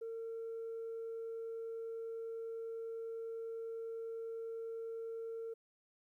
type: tone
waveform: sine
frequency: 455 Hz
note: A#4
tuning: 42 cents flat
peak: -39 dBFS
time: 0.01-5.54 s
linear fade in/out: 10 ms
effects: tanh soft clip ceiling -38 dBFS + 13-bit